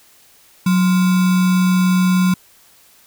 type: tone with sample-and-hold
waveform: sine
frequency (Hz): 183.4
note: F#3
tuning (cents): -15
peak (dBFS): -11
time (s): 0.66-2.34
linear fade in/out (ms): 5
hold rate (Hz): 1225
effects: white hiss -50 dBFS RMS until 3.06 s